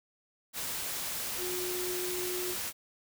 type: tone in noise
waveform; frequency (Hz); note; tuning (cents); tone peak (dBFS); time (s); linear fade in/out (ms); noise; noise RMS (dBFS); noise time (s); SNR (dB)
sine; 361.3; F#4; -41; -35; 1.37-2.56; 50; white; -36; 0.53-2.73; -2
effects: none